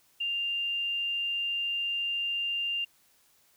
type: tone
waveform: sine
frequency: 2794 Hz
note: F7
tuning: in tune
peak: -28 dBFS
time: 0.2-2.85 s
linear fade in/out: 10 ms
effects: white hiss -65 dBFS RMS until 3.56 s